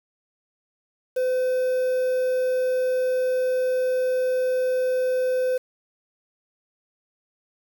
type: tone with quantisation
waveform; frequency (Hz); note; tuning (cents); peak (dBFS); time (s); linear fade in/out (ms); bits
triangle; 510; C5; -44; -18; 1.16-5.58; 10; 7
effects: none